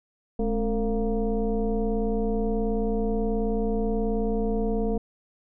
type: tone with frequency modulation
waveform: sine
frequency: 212.7 Hz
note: G#3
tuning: 42 cents sharp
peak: -22 dBFS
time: 0.39-4.98 s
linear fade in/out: 5 ms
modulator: 242 Hz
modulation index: 1.4
effects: none